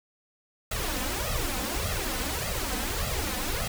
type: noise with flanger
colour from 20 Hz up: pink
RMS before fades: -30 dBFS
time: 0.71-3.68 s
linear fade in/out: 5 ms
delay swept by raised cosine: 1.5 to 4 ms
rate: 1.7 Hz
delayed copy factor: +0.95
effects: none